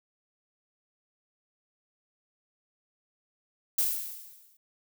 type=noise with exponential decay; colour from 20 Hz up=violet; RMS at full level=-24 dBFS; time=3.78-4.57 s; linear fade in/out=5 ms; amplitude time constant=170 ms; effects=none